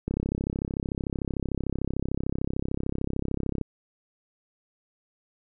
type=click train; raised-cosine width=3 ms; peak=-15 dBFS; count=119; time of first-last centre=0.08-3.613 s; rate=33.4 Hz; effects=none